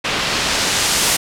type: noise with low-pass filter sweep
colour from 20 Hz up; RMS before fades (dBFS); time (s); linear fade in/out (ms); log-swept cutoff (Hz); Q
white; -18; 0.04-1.17; 10; 3200 to 10000; 0.78
effects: none